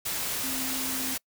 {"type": "tone in noise", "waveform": "sine", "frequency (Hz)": 261.6, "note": "C4", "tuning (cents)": 0, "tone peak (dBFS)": -36, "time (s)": [0.43, 1.15], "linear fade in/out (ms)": 10, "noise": "white", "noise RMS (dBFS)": -31, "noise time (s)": [0.05, 1.18], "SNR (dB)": -8, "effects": ["noise-tail reverb RT60 0.1 s tail -26 dB re dry"]}